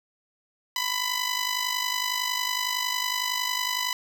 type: tone with amplitude modulation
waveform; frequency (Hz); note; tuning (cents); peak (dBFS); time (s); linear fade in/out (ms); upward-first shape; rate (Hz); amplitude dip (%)
10% pulse; 998; B5; +18; -14; 0.76-3.93; 2; sine; 50.9; 65
effects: none